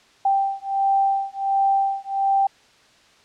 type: beating tone pair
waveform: sine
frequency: 784 / 785.4 Hz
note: G5 / G5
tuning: 0 / +3 cents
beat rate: 1.4 Hz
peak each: -21 dBFS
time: 0.25-2.47 s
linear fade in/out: 5 ms
effects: white hiss -54 dBFS RMS until 3.24 s + low-pass 5000 Hz 12 dB/octave